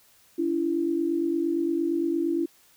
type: tone pair together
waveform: sine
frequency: 288 / 336.7 Hz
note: D4 / E4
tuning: -34 / +37 cents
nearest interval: minor third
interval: 271 cents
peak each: -28 / -24 dBFS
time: 0.38-2.46 s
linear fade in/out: 10 ms
effects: white hiss -59 dBFS RMS until 2.76 s